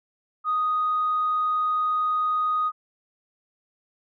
sine tone, 1244.5 Hz, D#6, in tune, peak -20 dBFS, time 0.44-2.72 s, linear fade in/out 50 ms, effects tanh soft clip ceiling -16 dBFS

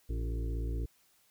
harmonic tone with a mistuned harmonic, 56.4 Hz, A1, 44 cents sharp, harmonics 1 / 2 / 3 / 5 / 6 / 7 / 8, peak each -32 / -41 / -51 / -46 / -48 / -52 / -50 dBFS, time 0.09-0.86 s, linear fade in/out 10 ms, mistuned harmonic 6, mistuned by +42 cents, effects white hiss -68 dBFS RMS until 1.3 s

